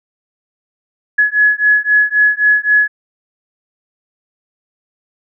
sine beating tone pair, 1691 / 1694.8 Hz, G#6 / G#6, +31 / +35 cents, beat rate 3.8 Hz, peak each -12 dBFS, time 1.18-2.88 s, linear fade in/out 10 ms, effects none

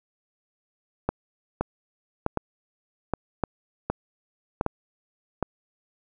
two click trains, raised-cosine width 1 ms, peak -9 / -10 dBFS, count 4 / 6, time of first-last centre 1.09-4.611 / 1.61-5.427 s, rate 0.852 / 1.31 Hz, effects none

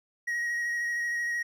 triangle tone with vibrato, 1894 Hz, A#6, 27 cents sharp, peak -26 dBFS, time 0.27-1.43 s, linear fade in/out 10 ms, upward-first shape square, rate 13 Hz, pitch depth 12 cents each way, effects none

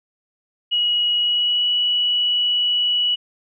sine tone with pitch glide, 2907 to 2939 Hz, F#7 to F#7, -31 to -12 cents, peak -16 dBFS, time 0.71-3.16 s, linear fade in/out 20 ms, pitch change +19 cents, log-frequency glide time 1.18-1.67 s, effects none

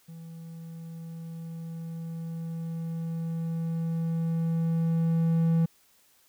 triangle tone with level ramp, 164.81 Hz, E3, in tune, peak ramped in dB -39 to -18 dBFS, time 0.08-5.66 s, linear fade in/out 10 ms, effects white hiss -63 dBFS RMS until 6.28 s

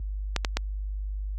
clicks, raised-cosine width 0.2 ms, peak -8 dBFS, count 3, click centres 0.363 / 0.448 / 0.57 s, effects added 50 Hz sine -24 dBFS peak until 1.38 s + high-pass 60 Hz 12 dB/octave

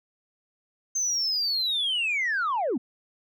sine linear sweep, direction down, 6310 to 202.9 Hz, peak -22 dBFS, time 0.95-2.78 s, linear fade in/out 10 ms, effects tanh soft clip ceiling -21 dBFS

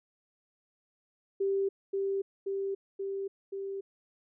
sine tone with echo, 392 Hz, G4, in tune, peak -26 dBFS, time 1.4-1.69 s, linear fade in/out 10 ms, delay 530 ms, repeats 4, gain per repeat -2 dB, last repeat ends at 3.81 s, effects none

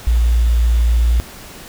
sine tone with quantisation, 58.2 Hz, A#1, 2 cents flat, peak -10 dBFS, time 0.07-1.2 s, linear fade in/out 0 ms, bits 6, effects pink hiss -36 dBFS RMS until 1.68 s

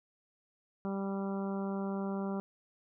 harmonic tone, 196 Hz, G3, in tune, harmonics 1 / 2 / 3 / 4 / 5 / 6 / 7, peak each -34 / -40 / -44 / -46 / -48 / -50 / -51 dBFS, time 0.85-2.4 s, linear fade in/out 0 ms, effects none

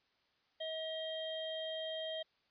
harmonic tone with a mistuned harmonic, 638 Hz, D#5, 43 cents sharp, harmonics 1 / 3 / 5 / 6, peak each -40 / -52 / -43 / -53 dBFS, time 0.6-2.23 s, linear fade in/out 10 ms, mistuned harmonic 6, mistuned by -29 cents, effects white hiss -75 dBFS RMS until 2.5 s + resampled to 11025 Hz

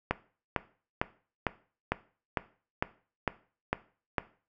click train, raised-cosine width 0.5 ms, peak -11 dBFS, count 10, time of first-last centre 0.11-4.182 s, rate 2.21 Hz, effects noise-tail reverb RT60 0.4 s tail -17 dB re dry

